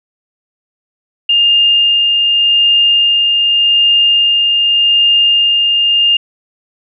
sine tone with tremolo, 2816 Hz, F7, 14 cents sharp, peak -6 dBFS, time 1.29-6.17 s, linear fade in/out 5 ms, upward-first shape sine, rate 0.85 Hz, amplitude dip 25%, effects none

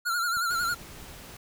square tone with vibrato, 1396.9 Hz, F6, in tune, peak -26 dBFS, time 0.05-0.75 s, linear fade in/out 20 ms, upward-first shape sine, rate 11 Hz, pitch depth 68 cents each way
clicks, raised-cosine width 5 ms, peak -36 dBFS, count 5, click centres 0.37 / 0.633 / 0.728 / 0.815 / 1.027 s
pink noise, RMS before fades -45 dBFS, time 0.5-1.37 s, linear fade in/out 5 ms
effects none

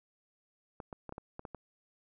clicks, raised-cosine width 1 ms, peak -28 dBFS, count 8, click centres 0.802 / 0.928 / 1.093 / 1.124 / 1.181 / 1.394 / 1.452 / 1.547 s, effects none

